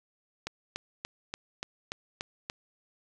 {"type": "click train", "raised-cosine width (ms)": 0.2, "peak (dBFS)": -17, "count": 8, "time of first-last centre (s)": [0.47, 2.499], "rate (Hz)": 3.45, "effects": ["9-bit"]}